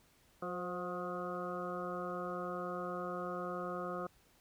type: harmonic tone with a mistuned harmonic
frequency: 179.2 Hz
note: F3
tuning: 45 cents sharp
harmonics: 1 / 2 / 3 / 4 / 6 / 7 / 8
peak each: -45 / -44 / -43 / -47 / -49 / -43 / -53 dBFS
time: 0.42-4.07 s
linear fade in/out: 5 ms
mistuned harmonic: 3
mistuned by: -32 cents
effects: pink hiss -68 dBFS RMS until 4.4 s